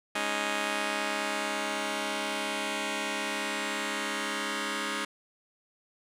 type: chord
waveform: 5% pulse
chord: Ab suspended fourth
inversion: none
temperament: just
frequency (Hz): 207.7 / 276.9 / 311.5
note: Ab3 / Db4 / Eb4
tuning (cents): 0 / -2 / +2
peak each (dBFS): -23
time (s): 0.15-5.05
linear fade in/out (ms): 5
effects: low-pass 10000 Hz 12 dB/octave